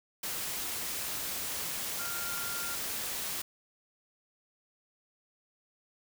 sine tone in noise, 1396.9 Hz, F6, in tune, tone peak -40 dBFS, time 1.99-2.75 s, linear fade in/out 5 ms, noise white, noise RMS -36 dBFS, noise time 0.23-3.42 s, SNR -7 dB, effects none

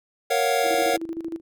square chord, Gb major seventh, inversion first, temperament equal, 466.2 / 554.4 / 698.5 / 740 Hz, Bb4 / Db5 / F5 / Gb5, 0 / 0 / 0 / 0 cents, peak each -26 dBFS, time 0.3-0.97 s, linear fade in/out 10 ms
sine tone with tremolo, 329.6 Hz, E4, in tune, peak -26 dBFS, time 0.63-1.41 s, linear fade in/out 50 ms, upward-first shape square, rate 13 Hz, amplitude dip 70%
effects none

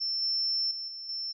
sine tone with level steps, 5360 Hz, E8, 28 cents sharp, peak -28 / -26 / -34 / -38 / -32 dBFS, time 0-1.33 s, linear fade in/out 20 ms, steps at 0.22 / 0.71 / 0.88 / 1.09 s, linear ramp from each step 2 ms, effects none

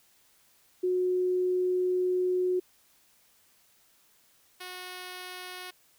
sine / 5% pulse tone pair in turn, 364.8 / 364.8 Hz, F#4 / F#4, -24 / -24 cents, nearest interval unison, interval 0 cents, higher neither, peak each -24 / -28 dBFS, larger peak first, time 0.83-2.6 / 4.6-5.71 s, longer first, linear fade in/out 10 ms, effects white hiss -64 dBFS RMS until 5.98 s

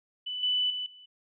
sine tone with level steps, 2988 Hz, F#7, 16 cents sharp, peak -32 / -24 / -31 / -49 dBFS, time 0.26-1.06 s, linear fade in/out 10 ms, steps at 0.43 / 0.7 / 0.86 s, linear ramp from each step 2 ms, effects none

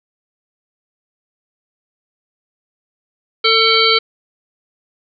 harmonic tone with a mistuned harmonic, 448.4 Hz, A4, 33 cents sharp, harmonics 1 / 3 / 5 / 7 / 9 / 10, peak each -17 / -17 / -17 / -17 / -17 / -17 dBFS, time 3.44-3.99 s, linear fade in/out 10 ms, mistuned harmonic 9, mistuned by -29 cents, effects none

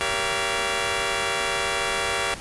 10% pulse chord, G diminished seventh, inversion none, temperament just, 392 / 470.4 / 564.5 / 677.4 Hz, G4 / Bb4 / Db5 / Fb5, 0 / +16 / +31 / +47 cents, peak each -21 dBFS, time 0.01-2.34 s, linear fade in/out 0 ms, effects pink hiss -38 dBFS RMS until 2.4 s + resampled to 24000 Hz

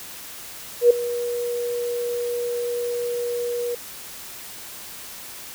sine tone with ADSR envelope, 480.5 Hz, B4, 48 cents flat, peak -7 dBFS, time 0.81-3.75 s, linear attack 93 ms, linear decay 6 ms, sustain -16 dB, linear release 5 ms, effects white hiss -38 dBFS RMS until 5.54 s

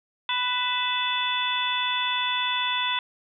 harmonic tone with a mistuned harmonic, 495.9 Hz, B4, 7 cents sharp, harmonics 2 / 3 / 4 / 5 / 6 / 7, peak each -28 / -34 / -33 / -31 / -38 / -27 dBFS, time 0.29-2.99 s, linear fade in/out 2 ms, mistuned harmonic 5, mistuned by +89 cents, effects none

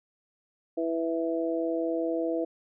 harmonic tone, 164.81 Hz, E3, in tune, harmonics 2 / 3 / 4, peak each -29 / -31 / -32 dBFS, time 0.77-2.45 s, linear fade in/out 10 ms, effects none

